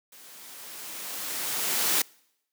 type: noise with level ramp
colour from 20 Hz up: white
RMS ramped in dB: -50 to -23 dBFS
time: 0.12-2.02 s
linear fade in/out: 5 ms
effects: noise-tail reverb RT60 0.8 s tail -26 dB re dry + high-pass 200 Hz 12 dB/octave